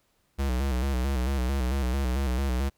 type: tone with vibrato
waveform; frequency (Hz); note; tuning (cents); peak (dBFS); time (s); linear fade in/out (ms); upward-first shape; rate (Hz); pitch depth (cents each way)
square; 65.41; C2; 0; -25; 0.38-2.7; 20; square; 4.5; 85
effects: pink hiss -70 dBFS RMS until 2.77 s